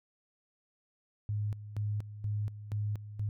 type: tone with tremolo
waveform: sine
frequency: 104.5 Hz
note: G#2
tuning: 11 cents sharp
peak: -30 dBFS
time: 1.29-3.29 s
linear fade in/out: 0 ms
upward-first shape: square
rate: 2.1 Hz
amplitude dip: 75%
effects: none